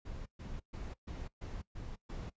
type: noise bursts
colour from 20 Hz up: brown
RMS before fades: -43 dBFS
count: 7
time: 0.05-2.3 s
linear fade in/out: 10 ms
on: 210 ms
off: 130 ms
effects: noise-tail reverb RT60 0.1 s tail -19 dB re dry + resampled to 16000 Hz